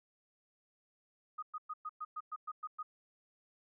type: tone bursts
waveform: sine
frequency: 1244.5 Hz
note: D#6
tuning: in tune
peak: -38 dBFS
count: 10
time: 1.38-2.83 s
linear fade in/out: 10 ms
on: 46 ms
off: 110 ms
effects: none